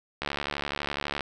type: click train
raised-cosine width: 0.3 ms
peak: -13 dBFS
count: 72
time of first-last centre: 0.22-1.207 s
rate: 71.9 Hz
effects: none